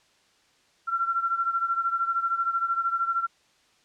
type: beating tone pair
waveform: sine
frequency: 1358 / 1371 Hz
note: F6 / F6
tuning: -49 / -32 cents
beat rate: 13 Hz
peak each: -25 / -29 dBFS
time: 0.87-3.27 s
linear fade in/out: 20 ms
effects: white hiss -63 dBFS RMS until 3.84 s + low-pass 6000 Hz 12 dB/octave

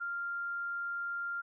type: tone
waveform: sine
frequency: 1394 Hz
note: F6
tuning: 4 cents flat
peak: -34 dBFS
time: 0-1.42 s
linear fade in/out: 20 ms
effects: none

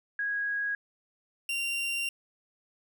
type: tone pair in turn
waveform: sine / 40% pulse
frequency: 1651 / 2768 Hz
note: G#6 / F7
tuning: -11 / -16 cents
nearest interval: major sixth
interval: 895 cents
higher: second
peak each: -28 dBFS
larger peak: neither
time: 0.19-0.75 / 1.49-2.09 s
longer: second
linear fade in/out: 2 ms
effects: none

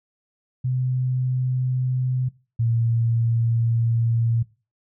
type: tone pair in turn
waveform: sine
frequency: 127.6 / 115.7 Hz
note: C3 / A#2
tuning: -43 / -13 cents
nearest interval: major second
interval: 170 cents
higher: first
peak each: -20 / -18 dBFS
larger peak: second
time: 0.64-2.29 / 2.59-4.43 s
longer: second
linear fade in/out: 10 ms
effects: noise-tail reverb RT60 0.3 s tail -19 dB re dry

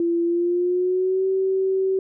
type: tone with pitch glide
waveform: sine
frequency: 340 to 381.6 Hz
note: F4 to G4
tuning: -46 to -47 cents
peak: -18 dBFS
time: 0-1.99 s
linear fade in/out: 2 ms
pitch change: +199 cents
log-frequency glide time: 0.24-1.26 s
effects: none

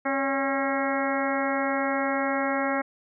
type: harmonic tone with a mistuned harmonic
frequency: 271.4 Hz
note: C#4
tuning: 36 cents flat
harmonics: 1 / 2 / 3 / 4 / 5 / 6 / 7 / 8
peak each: -29 / -29 / -31 / -34 / -33 / -35 / -34 / -35 dBFS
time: 0.05-2.82 s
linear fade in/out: 10 ms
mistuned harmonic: 2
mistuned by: +47 cents
effects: none

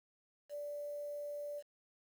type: tone with quantisation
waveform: sine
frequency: 583 Hz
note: D5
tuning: 13 cents flat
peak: -40 dBFS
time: 0.49-1.63 s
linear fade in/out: 50 ms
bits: 10
effects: none

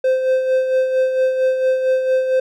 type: tone with tremolo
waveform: triangle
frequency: 519 Hz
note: C5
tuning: 14 cents flat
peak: -10 dBFS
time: 0.04-2.4 s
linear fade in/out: 5 ms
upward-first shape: sine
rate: 4.4 Hz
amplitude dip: 50%
effects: none

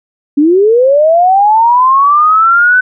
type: linear sweep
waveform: sine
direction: up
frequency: 277.2 to 1517 Hz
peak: -4 dBFS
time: 0.37-2.81 s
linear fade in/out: 10 ms
effects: none

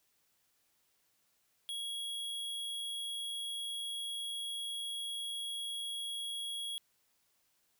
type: tone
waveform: square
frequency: 3318 Hz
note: G#7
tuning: 2 cents flat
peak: -38 dBFS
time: 1.69-6.78 s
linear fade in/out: 0 ms
effects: white hiss -75 dBFS RMS until 7.79 s

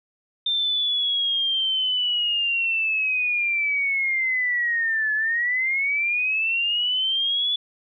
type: linear two-way sweep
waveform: sine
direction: down then up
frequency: 3600 to 1710 to 3456 Hz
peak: -20 dBFS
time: 0.46-7.56 s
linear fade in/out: 5 ms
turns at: 5.14 s
effects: none

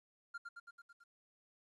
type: tone with echo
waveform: triangle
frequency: 1396.9 Hz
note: F6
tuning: in tune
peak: -40 dBFS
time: 0.34-0.38 s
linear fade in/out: 10 ms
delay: 110 ms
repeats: 6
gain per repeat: -3 dB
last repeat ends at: 1.04 s
effects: resampled to 24000 Hz + 13-bit

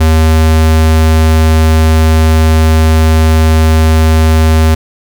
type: tone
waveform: square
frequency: 79.5 Hz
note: D#2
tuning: 38 cents sharp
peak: -5 dBFS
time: 0-4.75 s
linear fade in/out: 10 ms
effects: none

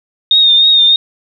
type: tone with vibrato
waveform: sine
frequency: 3684 Hz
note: A#7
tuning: 21 cents flat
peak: -5 dBFS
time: 0.31-0.96 s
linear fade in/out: 2 ms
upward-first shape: triangle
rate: 3.3 Hz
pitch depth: 46 cents each way
effects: none

